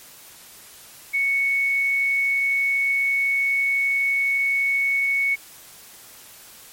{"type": "tone", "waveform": "sine", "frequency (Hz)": 2217, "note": "C#7", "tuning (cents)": 0, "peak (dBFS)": -18, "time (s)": [1.13, 5.36], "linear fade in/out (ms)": 20, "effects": ["white hiss -45 dBFS RMS until 6.72 s", "MP3 64 kbps"]}